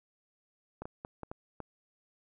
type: clicks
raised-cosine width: 1 ms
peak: -26 dBFS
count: 6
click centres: 0.82 / 0.855 / 1.049 / 1.233 / 1.315 / 1.603 s
effects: none